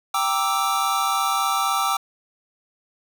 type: chord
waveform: square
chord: E half-diminished seventh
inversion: first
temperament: equal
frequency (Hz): 784 / 932.3 / 1174.7 / 1318.5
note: G5 / Bb5 / D6 / E6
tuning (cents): 0 / 0 / 0 / 0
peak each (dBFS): -26 / -31 / -25 / -25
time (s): 0.14-1.97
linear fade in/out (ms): 5
effects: none